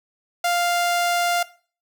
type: tone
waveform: sawtooth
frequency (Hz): 698.5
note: F5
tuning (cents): 0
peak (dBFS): -15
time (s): 0.44-1.43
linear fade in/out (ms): 5
effects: noise-tail reverb RT60 0.4 s tail -18 dB re dry